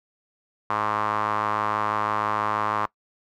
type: tone with band-pass filter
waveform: sawtooth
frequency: 106.2 Hz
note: G#2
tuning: 39 cents sharp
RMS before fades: -25 dBFS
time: 0.7-2.86 s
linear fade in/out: 0 ms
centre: 1100 Hz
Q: 4.3
effects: noise-tail reverb RT60 0.1 s tail -21 dB re dry